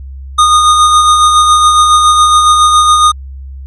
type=tone with tremolo; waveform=square; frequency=1230 Hz; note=D#6; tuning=20 cents flat; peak=-3 dBFS; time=0.38-3.12 s; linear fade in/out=10 ms; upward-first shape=sine; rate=7.2 Hz; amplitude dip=35%; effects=added 67 Hz sine -23 dBFS peak until 3.66 s + MP3 48 kbps